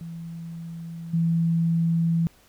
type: tone with level steps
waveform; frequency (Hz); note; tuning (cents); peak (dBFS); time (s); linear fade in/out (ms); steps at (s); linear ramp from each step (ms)
sine; 166.4; E3; +17; -33 / -19; 0.01-2.27; 0; 1.13; 10
effects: pink hiss -57 dBFS RMS until 2.48 s